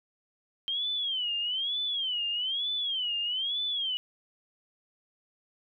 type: tone with vibrato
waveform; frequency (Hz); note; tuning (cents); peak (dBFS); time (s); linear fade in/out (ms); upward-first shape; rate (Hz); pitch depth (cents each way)
sine; 3136; G7; 0; -28; 0.68-3.97; 0; sine; 1.1; 190
effects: none